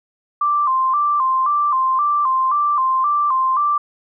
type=tone with vibrato; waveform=sine; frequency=1108.7 Hz; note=C#6; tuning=in tune; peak=-14 dBFS; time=0.41-3.78 s; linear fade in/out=5 ms; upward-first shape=square; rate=1.9 Hz; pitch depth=100 cents each way; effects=none